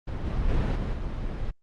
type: noise with level steps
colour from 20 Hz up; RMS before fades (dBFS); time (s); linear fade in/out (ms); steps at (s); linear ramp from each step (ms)
brown; -30 / -27 / -23 / -27 / -30; 0.07-1.51; 10; 0.25 / 0.48 / 0.75 / 0.93; 10
effects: low-pass 4000 Hz 12 dB/octave + Opus 32 kbps